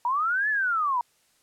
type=linear two-way sweep; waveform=sine; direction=up then down; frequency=932.3 to 1760 to 932.3 Hz; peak=-22 dBFS; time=0.05-1.01 s; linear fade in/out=2 ms; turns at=0.49 s; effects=white hiss -65 dBFS RMS until 1.42 s + low-pass 11000 Hz 12 dB/octave